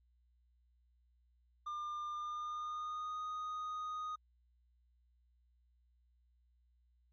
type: tone with pitch glide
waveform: triangle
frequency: 1200 to 1242.3 Hz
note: D6 to D#6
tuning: +37 to -3 cents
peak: -37 dBFS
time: 1.66-4.16 s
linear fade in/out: 10 ms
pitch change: +60 cents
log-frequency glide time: 2.11-3.21 s
effects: added 60 Hz sine -69 dBFS peak until 7.12 s + MP3 32 kbps